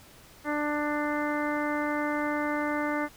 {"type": "harmonic tone", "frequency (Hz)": 296.2, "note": "D4", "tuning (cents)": 15, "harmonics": [1, 2, 3, 4, 5, 6, 7], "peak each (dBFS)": [-30, -33, -35, -36, -37, -38, -38], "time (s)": [0.44, 3.09], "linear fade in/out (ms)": 50, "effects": ["pink hiss -53 dBFS RMS until 3.16 s"]}